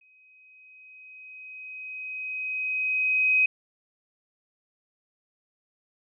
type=tone with exponential growth; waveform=sine; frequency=2523 Hz; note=D#7; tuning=23 cents sharp; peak=-17 dBFS; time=0.01-3.46 s; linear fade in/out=5 ms; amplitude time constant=750 ms; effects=none